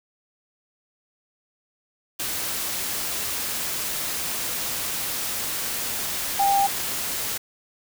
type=tone in noise; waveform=sine; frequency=795 Hz; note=G5; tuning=24 cents sharp; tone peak=-17 dBFS; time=6.39-6.67 s; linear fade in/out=10 ms; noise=white; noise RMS=-28 dBFS; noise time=2.19-7.38 s; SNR=+8 dB; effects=none